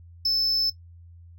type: tone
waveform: triangle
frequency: 5260 Hz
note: E8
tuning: 5 cents flat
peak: -19 dBFS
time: 0.25-0.7 s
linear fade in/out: 5 ms
effects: noise-tail reverb RT60 0.1 s tail -17 dB re dry + added 85 Hz sine -45 dBFS peak until 1.38 s